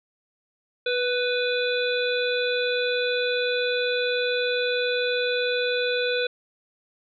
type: harmonic tone with a mistuned harmonic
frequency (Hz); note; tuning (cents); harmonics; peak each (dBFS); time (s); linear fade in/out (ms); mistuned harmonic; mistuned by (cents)
496.5; B4; +9; 1 / 3 / 5 / 7 / 8; -24 / -29 / -31 / -32 / -33; 0.86-6.27; 5; 1; -15
effects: none